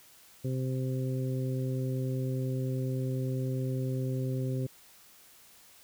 harmonic tone, 130 Hz, C3, 11 cents flat, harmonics 1 / 2 / 3 / 4, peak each -30 / -37 / -39 / -42 dBFS, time 0.44-4.67 s, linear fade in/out 10 ms, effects white hiss -57 dBFS RMS until 5.83 s

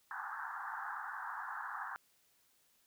white band-pass noise, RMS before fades -43 dBFS, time 0.11-1.96 s, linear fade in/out 0 ms, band 780 to 1700 Hz, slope 96 dB/octave, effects white hiss -72 dBFS RMS until 2.86 s

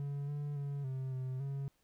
triangle tone with pitch steps, 141.8 / 145.5 / 141.5 / 131.7 / 129.6 / 138.3 Hz, C#3 / D3 / C#3 / C3 / C3 / C#3, +40 / -16 / +36 / +12 / -16 / -4 cents, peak -34 dBFS, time 0-1.68 s, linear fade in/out 0 ms, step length 280 ms, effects pink hiss -75 dBFS RMS until 1.83 s

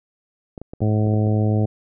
clicks, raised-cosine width 2 ms, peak -20 dBFS, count 7, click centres 0.578 / 0.616 / 0.735 / 0.806 / 1.07 / 1.138 / 1.271 s
harmonic tone, 106.9 Hz, A2, 49 cents flat, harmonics 1 / 2 / 3 / 4 / 5 / 6 / 7, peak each -17 / -23 / -27 / -29 / -31 / -33 / -34 dBFS, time 0.81-1.66 s, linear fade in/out 10 ms
effects none

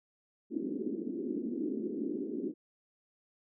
white band-pass noise, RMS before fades -36 dBFS, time 0.5-2.54 s, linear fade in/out 50 ms, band 220 to 370 Hz, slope 48 dB/octave, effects none

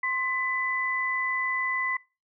sine tone pair together, 1053.4 / 2000 Hz, C6 / B6, +11 / +21 cents, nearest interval major seventh, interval 1110 cents, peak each -31 / -26 dBFS, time 0.03-1.97 s, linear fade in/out 5 ms, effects noise-tail reverb RT60 0.3 s tail -23 dB re dry

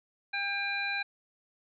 harmonic tone, 800 Hz, G5, 35 cents sharp, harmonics 1 / 2 / 3 / 5, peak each -39 / -34 / -33 / -39 dBFS, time 0.33-1.03 s, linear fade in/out 10 ms, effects none

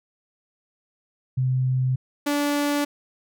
sine / sawtooth tone pair in turn, 129 / 289.6 Hz, C3 / D4, -24 / -24 cents, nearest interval octave + major second, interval 1400 cents, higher second, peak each -19 / -17 dBFS, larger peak second, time 1.37-1.96 / 2.26-2.85 s, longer neither, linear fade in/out 10 ms, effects none

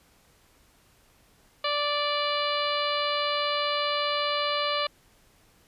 harmonic tone, 585 Hz, D5, 7 cents flat, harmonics 1 / 2 / 3 / 4 / 5 / 6 / 7 / 8, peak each -30 / -29 / -37 / -35 / -33 / -36 / -34 / -41 dBFS, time 1.64-4.87 s, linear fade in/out 5 ms, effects pink hiss -61 dBFS RMS until 5.67 s + resampled to 32000 Hz

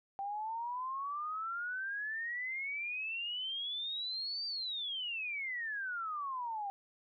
sine exponential two-way sweep, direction up then down, 782 to 4699 to 782 Hz, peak -36 dBFS, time 0.19-6.7 s, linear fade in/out 0 ms, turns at 4.46 s, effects none

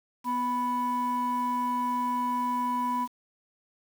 sine tone pair together, 246.7 / 987.8 Hz, B3 / B5, -2 / 0 cents, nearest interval 2 octaves, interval 2402 cents, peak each -30 / -25 dBFS, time 0.24-3.08 s, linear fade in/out 50 ms, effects tanh soft clip ceiling -22 dBFS + 8-bit

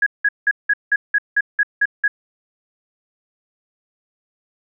sine tone bursts, 1664 Hz, G#6, 3 cents sharp, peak -12 dBFS, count 10, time 0.02-2.08 s, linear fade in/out 5 ms, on 44 ms, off 180 ms, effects none

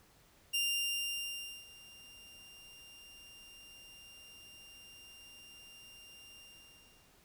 sawtooth tone with ADSR envelope, 2794 Hz, F7, in tune, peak -27 dBFS, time 0.53-7.14 s, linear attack 17 ms, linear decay 1100 ms, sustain -23 dB, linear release 750 ms, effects pink hiss -65 dBFS RMS until 7.24 s

